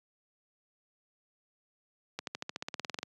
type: accelerating click train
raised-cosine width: 0.2 ms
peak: -18 dBFS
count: 15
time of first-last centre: 2.19-3.03 s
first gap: 82 ms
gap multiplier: 0.95
effects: high-pass 150 Hz 12 dB/octave + resampled to 24000 Hz